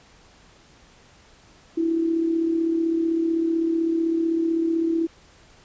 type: tone with amplitude modulation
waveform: sine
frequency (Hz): 329.6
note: E4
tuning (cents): 0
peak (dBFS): -17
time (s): 1.77-5.07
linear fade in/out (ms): 10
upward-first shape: sine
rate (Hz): 35.8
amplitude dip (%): 50
effects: pink hiss -53 dBFS RMS until 5.64 s + resampled to 16000 Hz